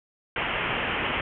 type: low-pass noise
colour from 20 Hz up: white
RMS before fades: -28 dBFS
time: 0.36-1.21 s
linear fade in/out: 2 ms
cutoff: 3100 Hz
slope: 96 dB/octave
effects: none